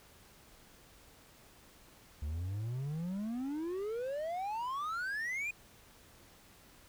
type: exponential sweep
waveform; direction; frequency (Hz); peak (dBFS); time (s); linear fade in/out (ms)
triangle; up; 71 to 2489; -33; 2.22-5.51; 5
effects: pink hiss -60 dBFS RMS until 6.88 s